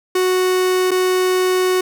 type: tone with dropouts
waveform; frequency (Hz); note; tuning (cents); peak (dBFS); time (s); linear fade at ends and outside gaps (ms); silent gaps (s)
45% pulse; 369.1; F#4; -4; -14; 0.15-1.81; 5; 0.909-0.914
effects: none